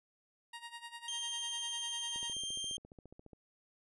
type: tone with tremolo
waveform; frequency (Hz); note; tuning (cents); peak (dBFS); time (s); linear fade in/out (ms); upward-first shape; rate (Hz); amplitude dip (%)
15% pulse; 938; A#5; +11; -37; 0.53-2.33; 5; sine; 10; 80
type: tone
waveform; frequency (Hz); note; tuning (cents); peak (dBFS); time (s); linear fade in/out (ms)
sawtooth; 3173; G7; +20; -34; 1.08-2.77; 2
type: click train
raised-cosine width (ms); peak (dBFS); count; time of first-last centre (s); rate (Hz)
2; -40; 18; 2.16-3.332; 14.5
effects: resampled to 24000 Hz